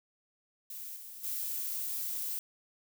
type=noise with level steps; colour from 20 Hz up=violet; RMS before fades=-43 / -47 / -36 dBFS; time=0.7-2.39 s; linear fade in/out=2 ms; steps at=0.95 / 1.23 s; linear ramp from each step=20 ms; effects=none